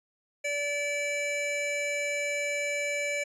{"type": "tone pair together", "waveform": "square", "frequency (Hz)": [578, 2312], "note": ["D5", "D7"], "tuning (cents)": [-28, -28], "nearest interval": "2 octaves", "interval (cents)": 2400, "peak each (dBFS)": [-33, -31], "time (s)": [0.44, 3.24], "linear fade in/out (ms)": 10, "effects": ["resampled to 24000 Hz"]}